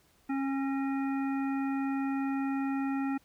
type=harmonic tone with a mistuned harmonic; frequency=272.5 Hz; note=C#4; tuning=29 cents flat; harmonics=1 / 3 / 5 / 7 / 9; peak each=-29 / -39 / -43 / -46 / -48 dBFS; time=0.29-3.18 s; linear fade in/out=10 ms; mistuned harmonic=7; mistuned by=-28 cents; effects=pink hiss -66 dBFS RMS until 3.24 s